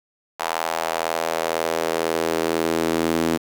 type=tone with high-pass filter sweep; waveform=sawtooth; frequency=82 Hz; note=E2; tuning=9 cents flat; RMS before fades=-23 dBFS; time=0.39-3.38 s; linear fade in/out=20 ms; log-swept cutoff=820 to 280 Hz; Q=2; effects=7-bit